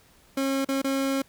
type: tone with dropouts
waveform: 30% pulse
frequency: 271.2 Hz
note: C#4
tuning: 38 cents flat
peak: -21 dBFS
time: 0.37-1.22 s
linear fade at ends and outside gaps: 5 ms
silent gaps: 0.648-0.687 / 0.818-0.843 s
effects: pink hiss -58 dBFS RMS until 1.28 s